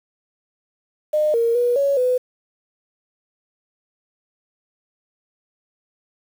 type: tone with pitch steps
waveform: sine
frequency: 608 / 464.4 / 484.8 / 559 / 502 Hz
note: D#5 / A#4 / B4 / C#5 / B4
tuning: -40 / -7 / -32 / +14 / +28 cents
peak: -15 dBFS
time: 1.13-2.18 s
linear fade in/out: 10 ms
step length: 210 ms
effects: 7-bit